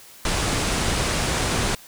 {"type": "low-pass noise", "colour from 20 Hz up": "pink", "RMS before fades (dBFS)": -23, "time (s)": [0.25, 1.75], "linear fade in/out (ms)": 2, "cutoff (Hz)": 10000, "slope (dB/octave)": 48, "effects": ["white hiss -46 dBFS RMS until 1.87 s"]}